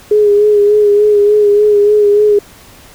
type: tone with vibrato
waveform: sine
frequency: 415.3 Hz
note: G#4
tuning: in tune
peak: -5 dBFS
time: 0.11-2.39 s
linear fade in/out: 5 ms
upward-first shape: sine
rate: 3.4 Hz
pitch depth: 32 cents each way
effects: pink hiss -39 dBFS RMS until 2.94 s